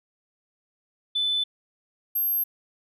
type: tone pair in turn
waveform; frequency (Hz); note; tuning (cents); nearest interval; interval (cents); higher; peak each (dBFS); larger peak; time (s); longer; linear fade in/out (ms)
sine; 3507 / 12498; A7 / G9; -6 / -6; octave + minor seventh; 2200; second; -21; neither; 1.15-1.44 / 2.15-2.44; neither; 10
effects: tanh soft clip ceiling -17 dBFS